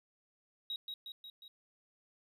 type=tone with echo; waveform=triangle; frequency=3815 Hz; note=A#7; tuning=39 cents sharp; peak=-34 dBFS; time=0.7-0.76 s; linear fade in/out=2 ms; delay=180 ms; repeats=4; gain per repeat=-4 dB; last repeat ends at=1.48 s; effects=tanh soft clip ceiling -33 dBFS